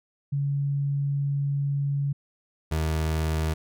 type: tone pair in turn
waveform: sine / 30% pulse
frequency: 141 / 78.98 Hz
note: C#3 / D#2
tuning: +30 / +26 cents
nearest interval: minor seventh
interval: 1004 cents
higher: first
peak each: -23 / -21 dBFS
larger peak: second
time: 0.32-2.13 / 2.71-3.54 s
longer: first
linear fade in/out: 10 ms
effects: none